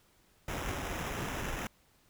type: noise with sample-and-hold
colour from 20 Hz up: pink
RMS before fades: -37 dBFS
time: 0.48-1.67 s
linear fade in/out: 2 ms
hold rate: 4410 Hz
effects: pink hiss -67 dBFS RMS until 2.09 s